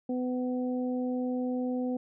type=harmonic tone; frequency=251.1 Hz; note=B3; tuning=29 cents sharp; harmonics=1 / 2 / 3; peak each=-29 / -35 / -43 dBFS; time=0.09-1.97 s; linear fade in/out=5 ms; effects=none